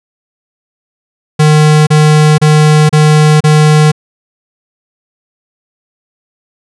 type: tone bursts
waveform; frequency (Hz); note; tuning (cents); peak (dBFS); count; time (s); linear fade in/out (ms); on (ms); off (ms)
square; 152.6; D#3; -33; -4; 5; 1.39-3.918; 10; 480; 32
effects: resampled to 24000 Hz